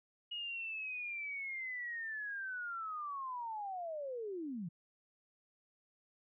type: linear sweep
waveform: sine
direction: down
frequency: 2892 to 155.56 Hz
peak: -39 dBFS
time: 0.31-4.69 s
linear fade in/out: 10 ms
effects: none